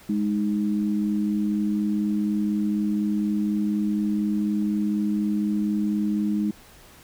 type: tone pair together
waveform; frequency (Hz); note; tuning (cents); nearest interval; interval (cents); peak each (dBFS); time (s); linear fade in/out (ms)
sine; 207.7 / 311.8; G#3 / D#4; 0 / +4; perfect fifth; 704; -22 / -27; 0.09-6.51; 5
effects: pink hiss -50 dBFS RMS until 7.03 s